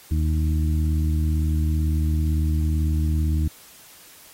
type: harmonic tone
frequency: 77.9 Hz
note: D#2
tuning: 3 cents sharp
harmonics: 1 / 2 / 3 / 4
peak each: -19 / -28 / -33 / -32 dBFS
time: 0.11-3.48 s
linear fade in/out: 5 ms
effects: white hiss -48 dBFS RMS until 4.33 s + AAC 48 kbps